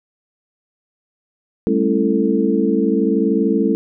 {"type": "tone cluster", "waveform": "sine", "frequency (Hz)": [199.4, 220, 272.8, 332.1, 444.6], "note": ["G3", "A3", "C#4", "E4", "A4"], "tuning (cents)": [30, 0, -28, 13, 18], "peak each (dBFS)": -20, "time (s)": [1.67, 3.75], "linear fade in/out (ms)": 0, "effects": []}